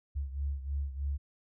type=beating tone pair; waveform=sine; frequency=69.3 / 72.5 Hz; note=C#2 / D2; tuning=0 / -22 cents; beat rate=3.2 Hz; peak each=-33 / -38 dBFS; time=0.15-1.18 s; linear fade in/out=20 ms; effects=none